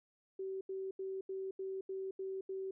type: tone bursts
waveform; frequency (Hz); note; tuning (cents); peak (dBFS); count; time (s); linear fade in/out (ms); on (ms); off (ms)
sine; 383; G4; -40; -38; 8; 0.39-2.71; 5; 220; 80
effects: none